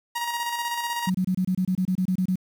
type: tone with tremolo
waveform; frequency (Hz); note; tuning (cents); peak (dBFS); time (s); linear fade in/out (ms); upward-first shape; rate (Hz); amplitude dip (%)
sawtooth; 946; A#5; +25; -21; 0.15-1.1; 10; square; 16; 40
type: tone bursts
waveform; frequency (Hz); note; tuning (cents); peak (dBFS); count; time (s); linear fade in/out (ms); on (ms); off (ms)
sine; 185; F#3; 0; -20; 13; 1.07-2.357; 5; 75; 26
effects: 8-bit